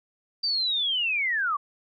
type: linear sweep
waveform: sine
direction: down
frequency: 4699 to 1108.7 Hz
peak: -23 dBFS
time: 0.43-1.57 s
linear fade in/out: 10 ms
effects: none